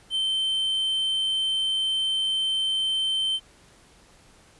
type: tone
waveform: triangle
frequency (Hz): 3101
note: G7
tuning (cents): -19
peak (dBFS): -21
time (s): 0.1-3.4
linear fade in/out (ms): 50
effects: pink hiss -55 dBFS RMS until 4.59 s + resampled to 24000 Hz